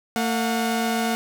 sawtooth tone pair together, 225.9 / 725.9 Hz, A3 / F#5, +46 / -33 cents, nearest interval octave + minor sixth, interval 2021 cents, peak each -19 / -22 dBFS, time 0.16-1.15 s, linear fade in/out 0 ms, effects none

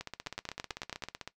two click trains, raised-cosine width 0.2 ms, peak -22 / -18 dBFS, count 21 / 8, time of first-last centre 0.01-1.276 / 0.27-1.038 s, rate 15.8 / 9.12 Hz, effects noise-tail reverb RT60 0.1 s tail -17 dB re dry

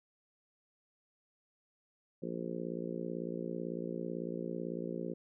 harmonic tone, 58 Hz, A#1, 8 cents flat, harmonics 3 / 4 / 5 / 6 / 7 / 8 / 9, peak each -42 / -43 / -47 / -43 / -44 / -46 / -46 dBFS, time 2.22-5.14 s, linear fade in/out 10 ms, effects none

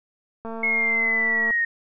click train, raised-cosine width 1 ms, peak -21 dBFS, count 240, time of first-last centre 0.45-1.508 s, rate 226 Hz
sine linear sweep, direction down, 2178 to 1848 Hz, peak -19 dBFS, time 0.63-1.65 s, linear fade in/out 5 ms
effects none

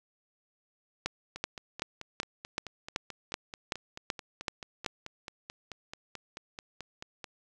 two click trains, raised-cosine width 0.2 ms, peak -23 / -13 dBFS, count 28 / 11, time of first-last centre 1.36-7.242 / 1.06-4.862 s, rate 4.59 / 2.63 Hz, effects none

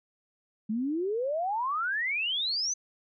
sine exponential sweep, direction up, 207.4 to 6272 Hz, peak -27 dBFS, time 0.69-2.74 s, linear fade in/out 10 ms, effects none

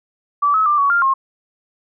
sine tone with pitch steps, 1156 / 1288 / 1186 / 1124 / 1397 / 1073 Hz, D6 / E6 / D6 / C#6 / F6 / C6, -28 / -41 / +17 / +24 / 0 / +43 cents, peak -12 dBFS, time 0.42-1.14 s, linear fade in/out 10 ms, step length 120 ms, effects none

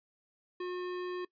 sine tone with hard clipping, 360.7 Hz, F#4, 44 cents flat, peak -37 dBFS, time 0.6-1.25 s, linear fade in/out 5 ms, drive 18 dB, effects noise-tail reverb RT60 0.1 s tail -21 dB re dry + resampled to 11025 Hz

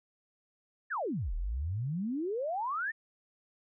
sine exponential two-way sweep, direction down then up, 1864.7 to 36.71 to 1864.7 Hz, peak -31 dBFS, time 0.9-2.92 s, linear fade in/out 20 ms, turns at 1.34 s, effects none

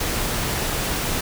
pink noise, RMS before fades -24 dBFS, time 0-1.21 s, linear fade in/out 5 ms, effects none

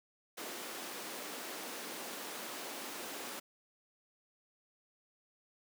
pink high-pass noise, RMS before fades -44 dBFS, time 0.37-3.4 s, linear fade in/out 10 ms, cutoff 250 Hz, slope 24 dB/octave, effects none

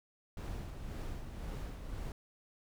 brown noise with tremolo, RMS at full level -40 dBFS, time 0.37-2.12 s, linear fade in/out 2 ms, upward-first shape sine, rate 1.9 Hz, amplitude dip 45%, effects none

